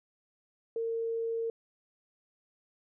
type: tone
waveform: sine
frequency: 456.9 Hz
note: A#4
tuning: 35 cents flat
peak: -30 dBFS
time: 0.76-1.5 s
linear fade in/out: 2 ms
effects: none